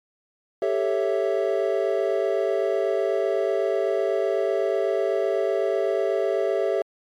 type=chord; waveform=triangle; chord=A dominant seventh; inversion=third; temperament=equal; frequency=392 / 440 / 554.4 / 659.3 Hz; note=G4 / A4 / C#5 / E5; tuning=0 / 0 / 0 / 0 cents; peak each=-23 / -25 / -25 / -24 dBFS; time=0.62-6.82 s; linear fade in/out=2 ms; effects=MP3 64 kbps